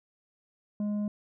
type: tone with tanh clipping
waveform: sine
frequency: 207.7 Hz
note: G#3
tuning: in tune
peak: -29 dBFS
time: 0.8-1.08 s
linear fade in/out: 2 ms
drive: 6 dB
effects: none